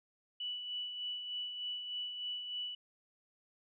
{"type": "tone with tremolo", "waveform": "sine", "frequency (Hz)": 2960, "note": "F#7", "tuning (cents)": 0, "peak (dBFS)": -36, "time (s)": [0.4, 2.75], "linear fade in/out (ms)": 5, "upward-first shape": "sine", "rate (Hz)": 3.3, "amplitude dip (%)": 45, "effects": []}